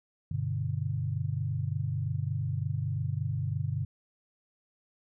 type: chord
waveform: sine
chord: G major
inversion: none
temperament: equal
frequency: 98 / 123.47 / 146.83 Hz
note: G2 / B2 / D3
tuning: 0 / 0 / 0 cents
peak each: -33 dBFS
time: 0.31-3.85 s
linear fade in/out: 5 ms
effects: none